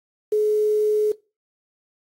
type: tone with quantisation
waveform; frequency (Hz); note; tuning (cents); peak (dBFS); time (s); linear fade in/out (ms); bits
sine; 424.8; G#4; +39; -16; 0.32-1.12; 5; 7
effects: noise-tail reverb RT60 0.3 s tail -21 dB re dry + AAC 48 kbps